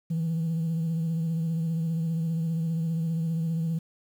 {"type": "tone with vibrato", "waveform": "sine", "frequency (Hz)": 163.7, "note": "E3", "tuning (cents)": -12, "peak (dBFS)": -23, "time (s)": [0.1, 3.79], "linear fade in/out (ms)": 10, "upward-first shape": "sine", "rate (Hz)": 15, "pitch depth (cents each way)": 40, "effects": ["tanh soft clip ceiling -23 dBFS", "9-bit"]}